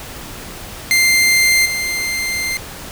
sawtooth tone with level steps, 2093 Hz, C7, in tune, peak -7 / -15 dBFS, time 0.91-2.57 s, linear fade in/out 0 ms, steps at 1.65 s, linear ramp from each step 10 ms, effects pink hiss -32 dBFS RMS until 2.91 s

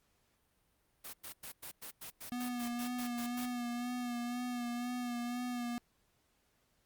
white noise bursts, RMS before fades -46 dBFS, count 13, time 1.04-3.462 s, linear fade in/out 10 ms, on 94 ms, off 100 ms
square tone with vibrato, 243.2 Hz, B3, 26 cents flat, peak -37 dBFS, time 2.32-5.78 s, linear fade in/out 0 ms, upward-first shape sine, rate 2 Hz, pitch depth 30 cents each way
effects pink hiss -75 dBFS RMS until 6.85 s + Opus 48 kbps

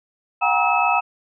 sine tone cluster, 725 / 793 / 951 / 1284 / 2603 Hz, F#5 / G5 / A#5 / E6 / E7, -35 / +20 / +34 / -46 / -22 cents, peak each -22 dBFS, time 0.41-1.01 s, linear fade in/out 20 ms, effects none

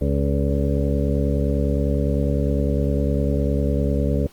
harmonic tone with a mistuned harmonic, 69.9 Hz, C#2, 15 cents sharp, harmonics 1 / 2 / 3 / 4 / 6 / 7 / 8, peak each -21 / -24 / -26 / -27 / -29 / -29 / -30 dBFS, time 0.01-4.27 s, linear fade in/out 5 ms, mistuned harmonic 8, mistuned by +40 cents, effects pink hiss -52 dBFS RMS until 4.32 s + Opus 24 kbps

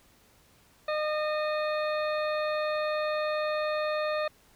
harmonic tone with a mistuned harmonic, 610 Hz, D#5, 34 cents flat, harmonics 1 / 2 / 3 / 4 / 6 / 7, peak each -28 / -34 / -38 / -40 / -44 / -45 dBFS, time 0.88-4.28 s, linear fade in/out 5 ms, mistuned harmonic 4, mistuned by +34 cents, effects pink hiss -61 dBFS RMS until 4.55 s

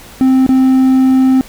triangle tone with dropouts, 261.6 Hz, C4, in tune, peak -4 dBFS, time 0.21-1.41 s, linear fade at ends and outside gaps 0 ms, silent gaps 0.464-0.491 s, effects pink hiss -36 dBFS RMS until 1.48 s

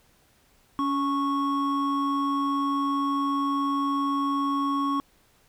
triangle tone pair together, 281.1 / 1103.8 Hz, C#4 / C#6, +24 / -8 cents, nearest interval 2 octaves, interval 2368 cents, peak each -24 dBFS, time 0.79-5 s, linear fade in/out 0 ms, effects pink hiss -62 dBFS RMS until 5.48 s

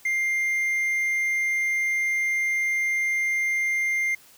triangle tone, 2100 Hz, C7, 6 cents sharp, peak -20 dBFS, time 0.05-4.15 s, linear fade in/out 5 ms, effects white hiss -53 dBFS RMS until 4.37 s

